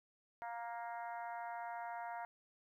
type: harmonic tone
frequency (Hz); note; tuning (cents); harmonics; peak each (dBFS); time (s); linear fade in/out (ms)
234.2; A#3; +8; 3 / 4 / 5 / 6 / 7 / 8 / 9; -45 / -46 / -60 / -53 / -57 / -58 / -61; 0.42-2.25; 0
effects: 13-bit